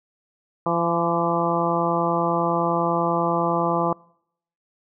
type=harmonic tone with a mistuned harmonic; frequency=170 Hz; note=F3; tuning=46 cents flat; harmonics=1 / 2 / 3 / 4 / 5 / 6 / 7; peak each=-27 / -27 / -27 / -27 / -27 / -27 / -27 dBFS; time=0.66-3.93 s; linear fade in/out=2 ms; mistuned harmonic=7; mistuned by=-28 cents; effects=noise-tail reverb RT60 0.7 s tail -25 dB re dry